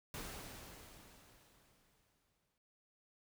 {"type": "noise with exponential decay", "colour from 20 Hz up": "pink", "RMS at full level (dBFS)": -45, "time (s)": [0.14, 2.58], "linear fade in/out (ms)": 1, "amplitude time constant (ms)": 530, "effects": []}